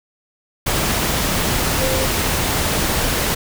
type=tone in noise; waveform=sine; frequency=523.3 Hz; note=C5; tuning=in tune; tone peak=-22 dBFS; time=1.8-2.06 s; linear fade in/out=10 ms; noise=pink; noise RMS=-19 dBFS; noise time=0.66-3.35 s; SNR=-6 dB; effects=none